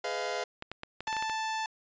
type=chord; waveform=sawtooth; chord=F half-diminished seventh; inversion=first; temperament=just; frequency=419.1 / 502.9 / 628.6 / 698.5 Hz; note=Ab4 / Cb5 / Eb5 / F5; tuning=+16 / +31 / +18 / 0 cents; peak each=-34 / -33 / -34 / -32 dBFS; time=0.04-0.44 s; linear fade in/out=5 ms
type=clicks; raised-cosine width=0.3 ms; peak=-22 dBFS; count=9; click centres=0.624 / 0.716 / 0.834 / 1.006 / 1.077 / 1.128 / 1.167 / 1.225 / 1.297 s
type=tone; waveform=sawtooth; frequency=880 Hz; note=A5; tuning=in tune; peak=-27 dBFS; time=1.07-1.66 s; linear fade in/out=2 ms
effects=resampled to 16000 Hz